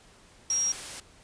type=tone in noise; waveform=sine; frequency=5640 Hz; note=F8; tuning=16 cents sharp; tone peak=-24 dBFS; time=0.5-0.72 s; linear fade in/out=2 ms; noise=white; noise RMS=-39 dBFS; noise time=0.5-1 s; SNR=+12 dB; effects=pink hiss -56 dBFS RMS until 1.23 s + resampled to 22050 Hz